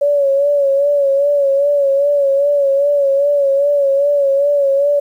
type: tone with vibrato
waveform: sine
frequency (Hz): 563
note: C#5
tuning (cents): +27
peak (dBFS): -10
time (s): 0.01-5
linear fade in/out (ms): 10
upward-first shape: sine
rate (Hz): 2.5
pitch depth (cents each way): 52
effects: 8-bit